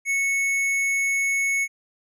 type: tone with hard clipping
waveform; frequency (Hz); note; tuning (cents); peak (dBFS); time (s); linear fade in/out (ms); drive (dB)
sine; 2206; C#7; -9; -22; 0.05-1.68; 50; 10
effects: none